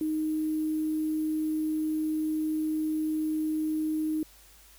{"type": "tone with sample-and-hold", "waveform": "sine", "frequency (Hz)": 311.1, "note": "D#4", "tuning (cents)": 0, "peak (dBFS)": -26, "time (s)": [0.01, 4.23], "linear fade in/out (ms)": 2, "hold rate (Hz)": 11025, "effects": ["added 50 Hz sine -58 dBFS peak until 4.78 s", "white hiss -56 dBFS RMS until 4.78 s"]}